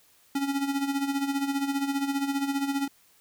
square tone with tremolo, 277.6 Hz, C#4, 3 cents sharp, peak -24 dBFS, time 0.35-2.88 s, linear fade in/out 5 ms, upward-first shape sine, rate 15 Hz, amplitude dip 65%, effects white hiss -61 dBFS RMS until 3.2 s

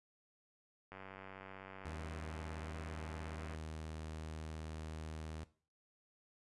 click train, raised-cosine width 0.5 ms, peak -35 dBFS, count 253, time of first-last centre 0.92-3.548 s, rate 95.9 Hz
sawtooth tone, 78.6 Hz, D#2, 18 cents sharp, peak -40 dBFS, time 1.85-5.44 s, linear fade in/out 0 ms
effects noise-tail reverb RT60 0.4 s tail -17 dB re dry + resampled to 24000 Hz

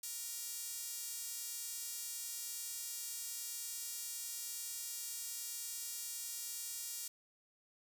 sawtooth tone with high-pass filter, 470.5 Hz, A#4, 16 cents sharp, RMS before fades -44 dBFS, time 0.03-7.08 s, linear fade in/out 5 ms, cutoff 7200 Hz, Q 1.1, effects 10-bit

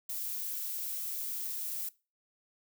violet noise, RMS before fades -37 dBFS, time 0.09-1.89 s, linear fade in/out 5 ms, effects noise-tail reverb RT60 0.3 s tail -21 dB re dry

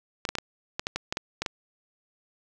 clicks, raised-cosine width 0.2 ms, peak -11 dBFS, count 11, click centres 0.252 / 0.29 / 0.353 / 0.385 / 0.795 / 0.869 / 0.96 / 1.125 / 1.171 / 1.42 / 1.462 s, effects none

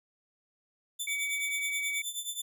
15% pulse tone with tremolo, 3530 Hz, A7, 5 cents sharp, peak -24 dBFS, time 0.99-2.42 s, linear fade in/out 10 ms, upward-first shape triangle, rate 9.4 Hz, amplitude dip 85%
sine tone, 2264 Hz, C#7, 36 cents sharp, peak -31 dBFS, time 1.07-2.02 s, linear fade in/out 5 ms
effects none

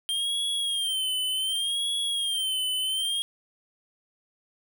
square tone with vibrato, 3179 Hz, G7, 24 cents sharp, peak -26 dBFS, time 0.09-3.22 s, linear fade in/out 0 ms, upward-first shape sine, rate 0.67 Hz, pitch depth 90 cents each way, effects none

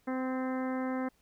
harmonic tone with a mistuned harmonic, 258.6 Hz, C4, 20 cents flat, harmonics 1 / 2 / 3 / 4 / 5 / 6 / 7 / 8, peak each -32 / -38 / -42 / -44 / -46 / -48 / -49 / -50 dBFS, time 0.07-1.09 s, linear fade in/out 10 ms, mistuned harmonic 6, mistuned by +24 cents, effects pink hiss -70 dBFS RMS until 1.21 s

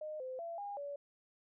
sine tone with pitch steps, 614 / 515 / 675 / 811 / 571 Hz, D#5 / C5 / E5 / G#5 / D5, -23 / -28 / +41 / -41 / -49 cents, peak -40 dBFS, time 0.01-0.96 s, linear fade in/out 5 ms, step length 190 ms, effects none

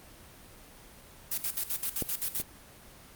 blue noise with tremolo, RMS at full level -31 dBFS, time 1.31-2.43 s, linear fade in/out 10 ms, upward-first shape square, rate 7.7 Hz, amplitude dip 80%
clicks, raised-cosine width 2 ms, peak -20 / -26 dBFS, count 2, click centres 2.023 / 2.4 s
effects pink hiss -52 dBFS RMS until 3.15 s + Opus 24 kbps

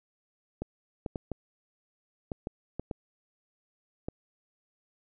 clicks, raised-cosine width 2 ms, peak -20 dBFS, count 9, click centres 0.62 / 1.062 / 1.158 / 1.317 / 2.318 / 2.471 / 2.796 / 2.912 / 4.085 s, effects none

